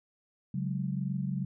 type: chord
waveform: sine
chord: C# suspended fourth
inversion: none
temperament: equal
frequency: 138.59 / 185 / 207.7 Hz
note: C#3 / F#3 / G#3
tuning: 0 / 0 / 0 cents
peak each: -33 / -33 / -39 dBFS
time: 0.54-1.45 s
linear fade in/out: 5 ms
effects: none